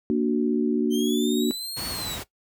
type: chord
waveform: sine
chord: Bb augmented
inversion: none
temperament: equal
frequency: 233.1 / 293.7 / 370 Hz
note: Bb3 / D4 / F#4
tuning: 0 / 0 / 0 cents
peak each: -23 / -24 / -25 dBFS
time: 0.1-1.51 s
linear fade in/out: 0 ms
type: linear two-way sweep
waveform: sawtooth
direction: up then down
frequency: 3099 to 4435 to 3738 Hz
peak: -28 dBFS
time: 0.9-2.19 s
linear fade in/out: 50 ms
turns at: 1.87 s
type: noise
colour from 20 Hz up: pink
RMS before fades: -34 dBFS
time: 1.76-2.24 s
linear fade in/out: 20 ms
effects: noise-tail reverb RT60 0.1 s tail -17 dB re dry + high-pass 60 Hz 12 dB/octave